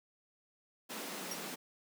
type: high-pass noise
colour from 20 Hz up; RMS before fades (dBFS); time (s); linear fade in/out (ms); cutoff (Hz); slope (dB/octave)
pink; -43; 0.89-1.56; 20; 170; 96
type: tone with exponential decay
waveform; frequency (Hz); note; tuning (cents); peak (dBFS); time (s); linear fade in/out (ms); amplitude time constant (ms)
sawtooth; 5620; F8; +10; -33; 1.31-1.4; 5; 19
effects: none